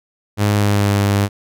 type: tone with pitch glide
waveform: sawtooth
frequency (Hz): 103.3 to 100.77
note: G#2 to G2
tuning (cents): -9 to +48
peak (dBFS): -9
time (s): 0.37-1.29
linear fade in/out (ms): 50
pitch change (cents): -43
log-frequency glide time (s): 0.54-0.96
effects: none